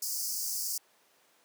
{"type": "high-pass noise", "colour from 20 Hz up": "pink", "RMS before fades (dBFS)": -34, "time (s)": [0.02, 0.78], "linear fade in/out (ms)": 5, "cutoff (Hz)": 4700, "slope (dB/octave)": 96, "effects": ["pink hiss -65 dBFS RMS until 1.44 s", "high-pass 400 Hz 12 dB/octave"]}